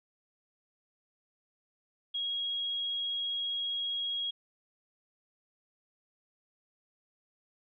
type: tone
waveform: sine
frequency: 3295 Hz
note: G#7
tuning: 14 cents flat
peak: -31 dBFS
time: 2.14-4.31 s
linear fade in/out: 10 ms
effects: none